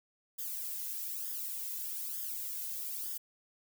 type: noise with flanger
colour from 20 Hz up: violet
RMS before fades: -39 dBFS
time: 0.38-3.18 s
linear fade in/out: 10 ms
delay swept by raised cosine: 0.59 to 1.99 ms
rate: 1.1 Hz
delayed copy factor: +1
effects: none